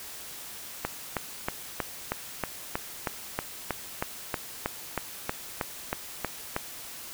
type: click train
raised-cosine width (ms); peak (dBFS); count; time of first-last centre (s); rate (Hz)
0.5; -12; 19; 0.85-6.564; 3.15
effects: white hiss -42 dBFS RMS until 7.13 s